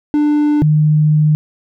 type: tone pair in turn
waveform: triangle / sine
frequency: 296.8 / 152.4 Hz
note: D4 / D#3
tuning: +18 / -36 cents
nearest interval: octave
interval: 1154 cents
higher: first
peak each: -8 dBFS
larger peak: neither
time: 0.14-0.62 / 0.62-1.35 s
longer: second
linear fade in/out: 0 ms
effects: none